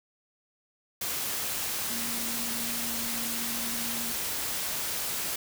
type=tone in noise; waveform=sine; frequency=233.1 Hz; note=A#3; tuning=in tune; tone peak=-39 dBFS; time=1.9-4.12 s; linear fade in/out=5 ms; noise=white; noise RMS=-32 dBFS; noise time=1.01-5.36 s; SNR=-10 dB; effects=none